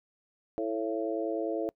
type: harmonic tone with a mistuned harmonic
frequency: 110 Hz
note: A2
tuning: in tune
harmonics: 3 / 4 / 5 / 6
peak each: -33 / -34 / -35 / -36 dBFS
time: 0.58-1.69 s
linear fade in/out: 0 ms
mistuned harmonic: 6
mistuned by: +35 cents
effects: noise-tail reverb RT60 0.1 s tail -25 dB re dry